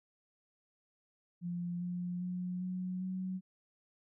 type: tone with pitch steps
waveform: sine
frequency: 174.61 / 177.46 / 180.35 / 183.29 / 186.28 Hz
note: F3 / F3 / F#3 / F#3 / F#3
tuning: 0 / +28 / -44 / -16 / +12 cents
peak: -35 dBFS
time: 1.41-3.41 s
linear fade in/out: 50 ms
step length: 400 ms
effects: none